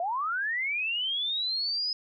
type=linear sweep; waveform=sine; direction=up; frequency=659.3 to 5080 Hz; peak=-27 dBFS; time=0-1.93 s; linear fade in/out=2 ms; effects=none